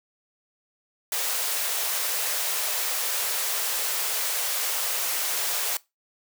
white high-pass noise, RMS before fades -27 dBFS, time 1.12-5.77 s, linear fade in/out 2 ms, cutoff 420 Hz, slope 48 dB/octave, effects noise-tail reverb RT60 0.2 s tail -20 dB re dry

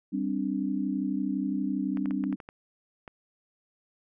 sine chord, G suspended fourth, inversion none, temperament equal, 196 / 261.6 / 293.7 Hz, G3 / C4 / D4, 0 / 0 / 0 cents, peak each -31 dBFS, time 0.12-2.36 s, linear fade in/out 20 ms
clicks, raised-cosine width 0.5 ms, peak -27 dBFS, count 8, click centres 1.972 / 2.058 / 2.109 / 2.239 / 2.327 / 2.402 / 2.489 / 3.078 s
effects none

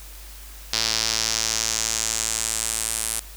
sawtooth tone with band-pass filter sweep, 111.9 Hz, A2, 30 cents sharp, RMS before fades -25 dBFS, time 0.73-3.2 s, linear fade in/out 0 ms, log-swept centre 4900 to 9500 Hz, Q 2.7, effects added 50 Hz sine -40 dBFS peak until 3.36 s + white hiss -44 dBFS RMS until 3.36 s

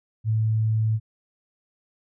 sine tone, 110 Hz, A2, in tune, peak -19 dBFS, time 0.24-1 s, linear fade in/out 50 ms, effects none

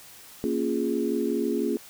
sine chord, Bb minor seventh, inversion none, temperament equal, 233.1 / 277.2 / 349.2 / 415.3 Hz, Bb3 / Db4 / F4 / Ab4, 0 / 0 / 0 / 0 cents, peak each -29 dBFS, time 0.44-1.77 s, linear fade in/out 0 ms, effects white hiss -48 dBFS RMS until 1.89 s

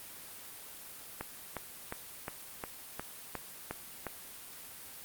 click train, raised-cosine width 0.5 ms, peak -21 dBFS, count 9, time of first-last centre 1.21-4.067 s, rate 2.8 Hz, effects white hiss -48 dBFS RMS until 5.04 s + Opus 32 kbps

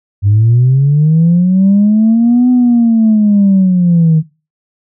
sine linear two-way sweep, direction up then down, 97.7 to 251.4 to 154.4 Hz, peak -4 dBFS, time 0.22-4.23 s, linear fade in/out 50 ms, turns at 2.5 s, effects noise-tail reverb RT60 0.3 s tail -19 dB re dry + tanh soft clip ceiling -2 dBFS

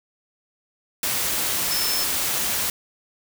sine tone in noise, 5274 Hz, E8, in tune, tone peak -25 dBFS, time 1.71-2.04 s, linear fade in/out 2 ms, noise white, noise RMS -24 dBFS, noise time 1.03-2.7 s, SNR -4 dB, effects none

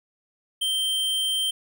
square tone, 3136 Hz, G7, in tune, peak -23 dBFS, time 0.61-1.51 s, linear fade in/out 10 ms, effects none

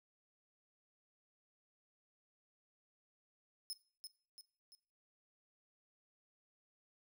sawtooth tone with echo, 5180 Hz, E8, 31 cents flat, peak -38 dBFS, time 3.7-3.73 s, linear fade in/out 0 ms, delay 340 ms, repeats 3, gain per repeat -6 dB, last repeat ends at 4.75 s, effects noise-tail reverb RT60 0.4 s tail -19 dB re dry

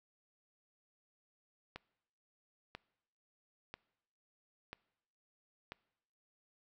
click train, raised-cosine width 0.3 ms, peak -28 dBFS, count 5, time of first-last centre 1.76-5.72 s, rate 1.01 Hz, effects noise-tail reverb RT60 0.9 s tail -23 dB re dry

